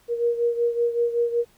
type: beating tone pair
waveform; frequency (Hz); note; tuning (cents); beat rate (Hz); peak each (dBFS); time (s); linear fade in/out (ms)
sine; 471.3 / 476.6; A#4 / A#4; +19 / +38; 5.3; -21 / -26; 0.08-1.45; 50
effects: pink hiss -59 dBFS RMS until 1.57 s